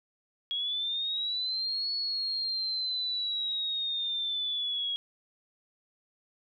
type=linear two-way sweep; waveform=sine; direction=up then down; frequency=3300 to 4396 to 3300 Hz; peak=-29 dBFS; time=0.51-4.96 s; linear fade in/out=0 ms; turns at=1.92 s; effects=none